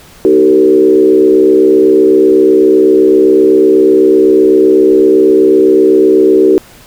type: tone with frequency modulation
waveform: sine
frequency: 381.8 Hz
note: G4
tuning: 46 cents flat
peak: -3 dBFS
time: 0.25-6.58 s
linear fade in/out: 0 ms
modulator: 67.9 Hz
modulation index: 1.1
effects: pink hiss -38 dBFS RMS until 6.86 s

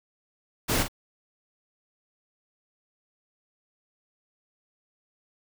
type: noise with echo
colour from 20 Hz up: pink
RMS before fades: -25 dBFS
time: 0.68-0.84 s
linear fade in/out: 20 ms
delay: 44 ms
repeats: 1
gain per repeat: -8 dB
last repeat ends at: 0.884 s
effects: none

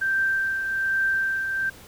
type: tone with tremolo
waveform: sine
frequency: 1568 Hz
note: G6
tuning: in tune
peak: -19 dBFS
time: 0.01-1.7 s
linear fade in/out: 10 ms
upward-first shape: triangle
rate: 1.2 Hz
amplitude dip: 50%
effects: pink hiss -47 dBFS RMS until 1.87 s

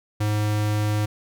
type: tone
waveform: square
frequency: 105.5 Hz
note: G#2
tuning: 28 cents sharp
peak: -21 dBFS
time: 0.2-1.06 s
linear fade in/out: 10 ms
effects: none

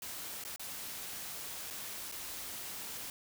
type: noise with dropouts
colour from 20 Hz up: white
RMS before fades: -43 dBFS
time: 0.02-3.1 s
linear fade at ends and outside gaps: 2 ms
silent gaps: 0.439-0.449 / 0.561-0.595 / 1.703-1.707 / 2.116-2.122 s
effects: none

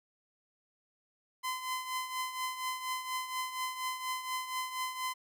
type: tone with tremolo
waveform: sawtooth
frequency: 1025 Hz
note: C6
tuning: 36 cents flat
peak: -28 dBFS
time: 1.43-5.14 s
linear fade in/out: 20 ms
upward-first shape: triangle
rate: 4.2 Hz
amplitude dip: 70%
effects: none

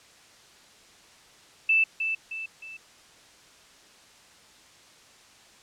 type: tone with echo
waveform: sine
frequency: 2644 Hz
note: E7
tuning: 5 cents sharp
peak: -18 dBFS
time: 1.69-1.84 s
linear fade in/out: 5 ms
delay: 310 ms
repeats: 3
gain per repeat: -7 dB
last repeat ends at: 2.77 s
effects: white hiss -54 dBFS RMS until 5.62 s + low-pass 7000 Hz 12 dB/octave

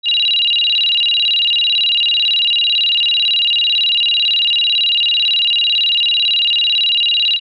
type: tone with vibrato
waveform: sine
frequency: 3322 Hz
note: G#7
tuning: in tune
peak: -11 dBFS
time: 0.03-7.4 s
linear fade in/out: 50 ms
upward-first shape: square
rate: 18 Hz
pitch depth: 280 cents each way
effects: none

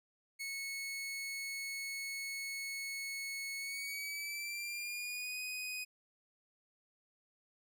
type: tone with pitch glide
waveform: sawtooth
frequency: 2200 to 2498 Hz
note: C#7 to D#7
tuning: -14 to +6 cents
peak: -36 dBFS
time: 0.39-5.85 s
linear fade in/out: 20 ms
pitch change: +220 cents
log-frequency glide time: 3.57-5.4 s
effects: none

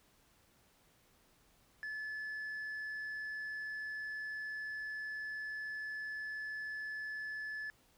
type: tone with tanh clipping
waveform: sine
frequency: 1727 Hz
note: A6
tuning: 33 cents flat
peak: -40 dBFS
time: 1.83-7.7 s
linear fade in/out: 0 ms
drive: 2 dB
effects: pink hiss -69 dBFS RMS until 7.97 s

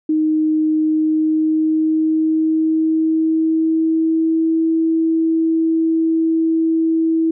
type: tone with pitch glide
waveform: sine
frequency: 311.1 to 324.7 Hz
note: D#4 to E4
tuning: 0 to -26 cents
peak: -13 dBFS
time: 0.09-7.31 s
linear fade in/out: 5 ms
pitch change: +74 cents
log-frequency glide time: 0.78-4.66 s
effects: none

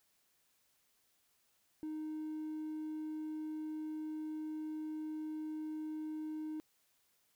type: tone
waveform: triangle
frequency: 310 Hz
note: D#4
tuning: 6 cents flat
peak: -36 dBFS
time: 1.83-6.6 s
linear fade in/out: 0 ms
effects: tanh soft clip ceiling -34 dBFS + white hiss -75 dBFS RMS until 7.35 s

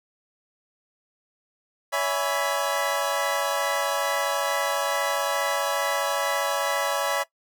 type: chord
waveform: 25% pulse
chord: C# minor seventh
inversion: none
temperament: equal with one note detuned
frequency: 564.4 / 659.3 / 830.6 / 987.8 Hz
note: C#5 / E5 / G#5 / B5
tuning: +31 / 0 / 0 / 0 cents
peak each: -23 / -25 / -27 / -27 dBFS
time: 1.92-7.24 s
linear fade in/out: 20 ms
effects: noise-tail reverb RT60 0.1 s tail -18 dB re dry

